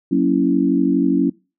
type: chord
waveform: sine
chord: F# dominant seventh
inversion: none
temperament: equal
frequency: 185 / 233.1 / 277.2 / 329.6 Hz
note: F#3 / A#3 / C#4 / E4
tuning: 0 / 0 / 0 / 0 cents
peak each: -20 / -22 / -16 / -20 dBFS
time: 0.11-1.3 s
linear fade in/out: 10 ms
effects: noise-tail reverb RT60 0.3 s tail -23 dB re dry